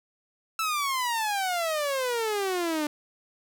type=exponential sweep; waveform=sawtooth; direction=down; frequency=1333 to 293.7 Hz; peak=-22 dBFS; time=0.59-2.87 s; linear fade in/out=2 ms; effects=none